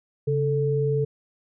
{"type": "tone pair together", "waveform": "sine", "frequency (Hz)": [138.59, 440], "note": ["C#3", "A4"], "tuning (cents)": [0, 0], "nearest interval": "octave + minor sixth", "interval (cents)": 2000, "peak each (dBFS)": -23, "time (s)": [0.27, 1.05], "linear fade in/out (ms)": 10, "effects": []}